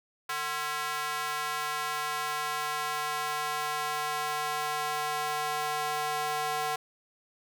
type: tone with high-pass filter sweep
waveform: square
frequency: 150.5 Hz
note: D3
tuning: 43 cents sharp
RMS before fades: -32 dBFS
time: 0.29-6.76 s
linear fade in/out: 5 ms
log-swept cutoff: 1200 to 760 Hz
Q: 1.7
effects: none